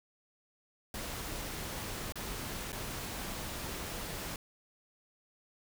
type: noise with dropouts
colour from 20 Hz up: pink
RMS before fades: -40 dBFS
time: 0.94-4.36 s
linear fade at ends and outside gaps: 2 ms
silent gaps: 2.123-2.156 / 2.721-2.728 s
effects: none